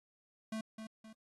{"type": "tone with echo", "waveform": "square", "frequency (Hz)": 220, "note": "A3", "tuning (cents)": 0, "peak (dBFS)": -38, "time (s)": [0.52, 0.61], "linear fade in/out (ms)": 5, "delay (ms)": 260, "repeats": 2, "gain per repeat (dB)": -7, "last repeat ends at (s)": 1.13, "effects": ["AAC 32 kbps"]}